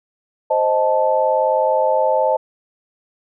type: chord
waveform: sine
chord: A diminished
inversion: first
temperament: equal with one note detuned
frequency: 523.3 / 622.3 / 875.9 Hz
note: C5 / Eb5 / A5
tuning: 0 / 0 / -8 cents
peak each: -18 dBFS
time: 0.5-2.37 s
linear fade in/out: 10 ms
effects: none